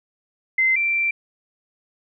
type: tone pair in turn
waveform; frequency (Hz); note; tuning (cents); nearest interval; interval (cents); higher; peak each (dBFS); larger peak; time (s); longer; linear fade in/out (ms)
sine; 2069 / 2351; C7 / D7; -20 / +1; major second; 221; second; -15 / -18; first; 0.58-0.76 / 0.76-1.11; second; 5
effects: none